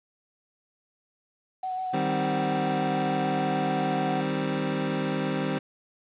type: tone with vibrato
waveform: sine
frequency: 745 Hz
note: F#5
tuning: 12 cents sharp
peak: -28 dBFS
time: 1.63-4.21 s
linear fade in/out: 5 ms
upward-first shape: sine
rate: 6.8 Hz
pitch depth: 17 cents each way
type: chord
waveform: 25% pulse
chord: C minor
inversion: first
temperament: equal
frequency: 155.56 / 196 / 261.6 Hz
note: Eb3 / G3 / C4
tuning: 0 / 0 / 0 cents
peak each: -27 / -27 / -26 dBFS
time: 1.93-5.59 s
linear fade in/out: 10 ms
effects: resampled to 8000 Hz + 9-bit